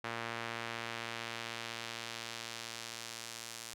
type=tone with band-pass filter sweep; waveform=sawtooth; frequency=115.8 Hz; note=A#2; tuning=11 cents flat; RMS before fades=-43 dBFS; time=0.04-3.74 s; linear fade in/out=5 ms; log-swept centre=1700 to 7300 Hz; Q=0.84; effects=none